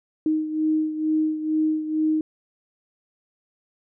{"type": "beating tone pair", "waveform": "sine", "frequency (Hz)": [311.1, 313.3], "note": ["D#4", "D#4"], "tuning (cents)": [0, 12], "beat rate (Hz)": 2.2, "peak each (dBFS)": [-21, -27], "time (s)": [0.26, 2.21], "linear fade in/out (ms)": 2, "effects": []}